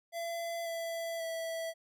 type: tone with pitch steps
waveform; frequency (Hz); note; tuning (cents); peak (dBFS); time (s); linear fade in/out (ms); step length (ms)
square; 676 / 666.3 / 656.8; E5 / E5 / E5; +43 / +18 / -6; -36; 0.12-1.74; 50; 540
effects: none